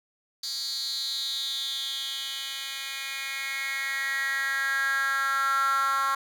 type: tone with high-pass filter sweep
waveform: 10% pulse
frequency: 272 Hz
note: C#4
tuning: 33 cents flat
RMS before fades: -29 dBFS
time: 0.43-6.15 s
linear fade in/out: 5 ms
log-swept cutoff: 4700 to 1200 Hz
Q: 6.4
effects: none